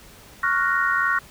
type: chord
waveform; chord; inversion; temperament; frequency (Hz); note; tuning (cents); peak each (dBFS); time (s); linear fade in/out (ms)
sine; Gb major seventh; second; equal; 1108.7 / 1396.9 / 1480 / 1864.7; Db6 / F6 / Gb6 / Bb6; 0 / 0 / 0 / 0; -24; 0.43-1.19; 5
effects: pink hiss -47 dBFS RMS until 1.3 s